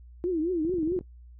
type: tone with vibrato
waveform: sine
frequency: 337.8 Hz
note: E4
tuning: 42 cents sharp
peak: -24 dBFS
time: 0.24-0.99 s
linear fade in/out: 0 ms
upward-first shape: triangle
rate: 4.6 Hz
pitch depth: 200 cents each way
type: click train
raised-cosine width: 3 ms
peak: -28 dBFS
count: 9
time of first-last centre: 0.65-1.01 s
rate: 22.2 Hz
effects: noise-tail reverb RT60 0.1 s tail -20 dB re dry + added 60 Hz sine -46 dBFS peak until 1.39 s